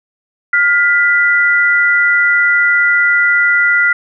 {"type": "tone pair together", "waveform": "sine", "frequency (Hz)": [1417.7, 1983], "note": ["F6", "B6"], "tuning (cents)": [26, 7], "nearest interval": "tritone", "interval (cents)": 581, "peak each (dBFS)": -11, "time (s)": [0.53, 3.93], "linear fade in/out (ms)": 5, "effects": []}